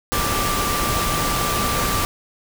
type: tone in noise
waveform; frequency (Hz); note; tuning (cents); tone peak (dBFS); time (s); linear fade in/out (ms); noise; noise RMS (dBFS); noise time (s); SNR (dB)
sine; 1175; D6; +1; -24; 0.12-2.05; 0; pink; -22; 0.12-2.05; -5
effects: none